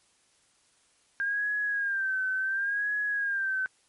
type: tone with vibrato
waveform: sine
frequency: 1600 Hz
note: G6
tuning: 35 cents sharp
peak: -26 dBFS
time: 1.2-3.66 s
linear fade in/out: 0 ms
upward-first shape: sine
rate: 0.7 Hz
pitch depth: 84 cents each way
effects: white hiss -66 dBFS RMS until 3.88 s + MP3 48 kbps